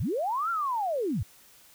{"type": "linear two-way sweep", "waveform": "sine", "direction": "up then down", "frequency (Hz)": [69.3, 1400, 69.9], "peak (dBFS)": -26, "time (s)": [0, 1.23], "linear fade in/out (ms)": 5, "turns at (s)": 0.5, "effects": ["white hiss -56 dBFS RMS until 1.74 s"]}